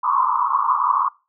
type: band-pass noise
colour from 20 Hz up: pink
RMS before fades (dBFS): -19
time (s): 0.03-1.09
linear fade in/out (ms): 10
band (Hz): 960 to 1200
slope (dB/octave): 96
effects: noise-tail reverb RT60 0.3 s tail -22 dB re dry